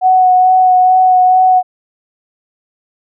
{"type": "tone with vibrato", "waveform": "sine", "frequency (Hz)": 740, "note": "F#5", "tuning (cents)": 0, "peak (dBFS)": -5, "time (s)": [0.01, 1.63], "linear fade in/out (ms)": 50, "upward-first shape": "sine", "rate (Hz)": 2.3, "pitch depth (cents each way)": 14, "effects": []}